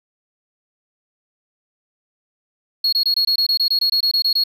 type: tone bursts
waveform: triangle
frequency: 4319 Hz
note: C#8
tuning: 46 cents flat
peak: -13 dBFS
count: 15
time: 2.84-4.438 s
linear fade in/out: 5 ms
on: 86 ms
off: 22 ms
effects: none